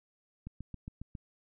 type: click train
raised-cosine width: 5 ms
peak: -29 dBFS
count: 6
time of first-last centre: 0.47-1.152 s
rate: 7.33 Hz
effects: none